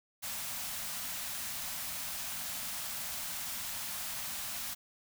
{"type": "band-stop noise", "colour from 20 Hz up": "white", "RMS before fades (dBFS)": -39, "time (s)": [0.22, 4.75], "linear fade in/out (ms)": 20, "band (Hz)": [270, 580], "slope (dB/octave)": 48, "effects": []}